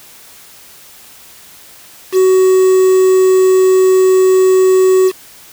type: tone with quantisation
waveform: triangle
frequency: 374.6 Hz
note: F#4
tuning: 21 cents sharp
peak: -4 dBFS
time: 2.12-5.12 s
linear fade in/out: 50 ms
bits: 4
effects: white hiss -39 dBFS RMS until 5.52 s